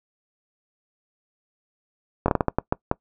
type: slowing click train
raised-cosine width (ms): 1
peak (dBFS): -5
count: 9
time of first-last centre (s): 2.26-2.914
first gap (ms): 22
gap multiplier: 1.36
effects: noise-tail reverb RT60 0.1 s tail -23 dB re dry